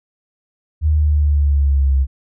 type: linear sweep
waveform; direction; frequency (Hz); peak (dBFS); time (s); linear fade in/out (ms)
sine; down; 77.5 to 66.4; -11; 0.81-2.07; 50
effects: none